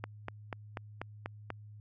click train, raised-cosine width 0.5 ms, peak -22 dBFS, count 7, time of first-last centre 0.04-1.503 s, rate 4.1 Hz, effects added 105 Hz sine -48 dBFS peak until 1.8 s

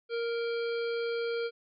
harmonic tone with a mistuned harmonic, 466.2 Hz, A#4, in tune, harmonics 1 / 3 / 5 / 7 / 9 / 10, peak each -30 / -40 / -44 / -47 / -49 / -50 dBFS, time 0.09-1.51 s, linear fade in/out 50 ms, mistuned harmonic 7, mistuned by -19 cents, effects none

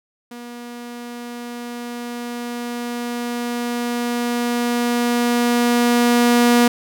sawtooth tone with level ramp, 240 Hz, B3, 49 cents flat, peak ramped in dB -29 to -7 dBFS, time 0.31-6.68 s, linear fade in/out 5 ms, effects none

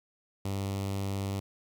sawtooth tone with notch filter, 98.3 Hz, G2, 5 cents sharp, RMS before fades -33 dBFS, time 0.45-1.4 s, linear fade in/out 5 ms, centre 1600 Hz, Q 1.6, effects 11-bit

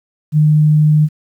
sine tone, 152.2 Hz, D#3, 38 cents flat, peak -7 dBFS, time 0.32-1.09 s, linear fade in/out 50 ms, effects 8-bit

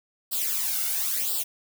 blue noise with flanger, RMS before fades -27 dBFS, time 0.31-1.44 s, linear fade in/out 20 ms, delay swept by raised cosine 0.23 to 1.43 ms, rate 0.98 Hz, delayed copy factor +0.8, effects none

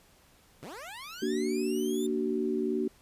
15% pulse linear sweep, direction up, 98 to 3639 Hz, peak -35 dBFS, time 0.62-2.07 s, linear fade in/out 10 ms
sine chord, Bb augmented, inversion none, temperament equal with one note detuned, 233.1 / 293.7 / 376.5 Hz, Bb3 / D4 / F#4, 0 / 0 / +30 cents, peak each -32 / -33 / -30 dBFS, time 1.22-2.88 s, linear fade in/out 5 ms
effects pink hiss -61 dBFS RMS until 3.01 s + resampled to 32000 Hz

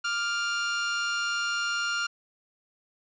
sawtooth tone pair together, 1177.3 / 1400 Hz, D6 / F6, +4 / +4 cents, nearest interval minor third, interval 300 cents, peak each -35 / -23 dBFS, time 0.04-2.07 s, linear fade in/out 10 ms, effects resampled to 16000 Hz

